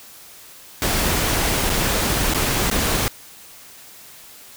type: noise with dropouts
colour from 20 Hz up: pink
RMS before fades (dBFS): -20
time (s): 0.82-3.08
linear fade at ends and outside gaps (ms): 0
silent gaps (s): 1.695-1.7 / 2.337-2.346 / 2.7-2.713
effects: white hiss -43 dBFS RMS until 4.56 s